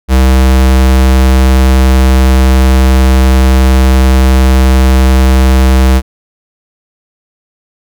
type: tone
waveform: square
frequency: 65.1 Hz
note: C2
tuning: 8 cents flat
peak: -4 dBFS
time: 0.08-6.02 s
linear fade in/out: 50 ms
effects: none